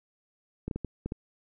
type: clicks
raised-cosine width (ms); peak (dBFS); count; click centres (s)
3; -20; 6; 0.68 / 0.712 / 0.76 / 0.847 / 1.06 / 1.121
effects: none